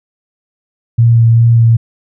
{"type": "tone with vibrato", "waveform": "sine", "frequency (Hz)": 115.9, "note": "A#2", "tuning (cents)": -10, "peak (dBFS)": -4, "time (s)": [0.98, 1.77], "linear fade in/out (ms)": 10, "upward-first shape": "sine", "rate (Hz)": 2.5, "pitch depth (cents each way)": 15, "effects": []}